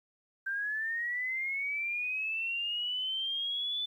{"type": "linear sweep", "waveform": "sine", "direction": "up", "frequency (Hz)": [1564, 3511], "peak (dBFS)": -31, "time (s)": [0.46, 3.86], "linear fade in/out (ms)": 10, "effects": ["11-bit"]}